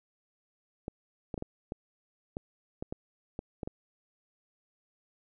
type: clicks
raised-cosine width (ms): 2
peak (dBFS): -22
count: 11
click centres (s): 0.881 / 1.342 / 1.378 / 1.424 / 1.721 / 2.369 / 2.825 / 2.925 / 3.391 / 3.632 / 3.675
effects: none

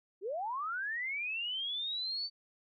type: linear sweep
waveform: sine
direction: up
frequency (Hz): 350.3 to 4585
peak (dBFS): -34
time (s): 0.21-2.3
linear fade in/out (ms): 50
effects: none

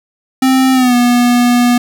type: tone with pitch glide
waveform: square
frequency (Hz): 261.9 to 243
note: C4 to B3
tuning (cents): +2 to -28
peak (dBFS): -8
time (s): 0.42-1.78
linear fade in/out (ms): 5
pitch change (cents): -130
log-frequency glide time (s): 0.73-0.95
effects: 7-bit

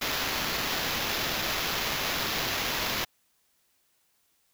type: noise with sample-and-hold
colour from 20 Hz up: violet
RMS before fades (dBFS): -30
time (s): 0.01-3.05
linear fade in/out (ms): 10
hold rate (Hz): 8820
effects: white hiss -70 dBFS RMS until 4.53 s

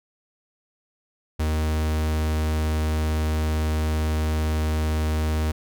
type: tone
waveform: 45% pulse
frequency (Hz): 77.78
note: D#2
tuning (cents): 0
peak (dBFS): -21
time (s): 1.39-5.52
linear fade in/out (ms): 10
effects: none

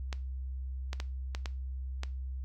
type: clicks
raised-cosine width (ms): 0.2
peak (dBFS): -20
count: 6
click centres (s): 0.128 / 0.931 / 1.001 / 1.349 / 1.458 / 2.034
effects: noise-tail reverb RT60 0.3 s tail -18 dB re dry + added 65 Hz sine -35 dBFS peak until 2.44 s

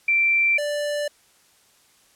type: tone pair in turn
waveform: sine / square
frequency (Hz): 2349 / 587.2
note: D7 / D5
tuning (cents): 0 / 0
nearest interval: 2 octaves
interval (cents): 2400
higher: first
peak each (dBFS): -16 / -24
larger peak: first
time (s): 0.08-0.58 / 0.58-1.08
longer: neither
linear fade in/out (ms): 5
effects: white hiss -58 dBFS RMS until 2.15 s + low-pass 11000 Hz 12 dB/octave

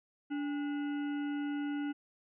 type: harmonic tone with a mistuned harmonic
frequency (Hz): 290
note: D4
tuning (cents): -22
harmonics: 1 / 3 / 5 / 7 / 9 / 10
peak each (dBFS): -33 / -48 / -47 / -55 / -58 / -56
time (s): 0.3-1.93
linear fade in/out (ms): 20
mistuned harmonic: 3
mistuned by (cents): -120
effects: none

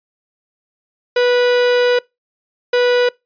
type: tone pair in turn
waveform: 45% pulse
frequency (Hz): 490.5 / 490.5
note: B4 / B4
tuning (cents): -12 / -12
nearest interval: unison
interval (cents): 0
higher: neither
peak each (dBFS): -11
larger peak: neither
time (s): 1.16-1.99 / 2.73-3.09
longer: first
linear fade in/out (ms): 5
effects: noise-tail reverb RT60 0.2 s tail -23 dB re dry + resampled to 11025 Hz

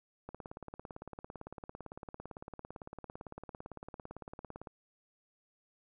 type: click train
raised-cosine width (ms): 1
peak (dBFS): -30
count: 79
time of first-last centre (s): 0.29-4.672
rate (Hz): 17.8
effects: none

